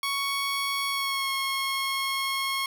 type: tone with pitch glide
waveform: 15% pulse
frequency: 1112 to 1086 Hz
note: C#6 to C#6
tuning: +5 to -36 cents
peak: -20 dBFS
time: 0.03-2.66 s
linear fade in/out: 2 ms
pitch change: -41 cents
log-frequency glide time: 0.89-1.31 s
effects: none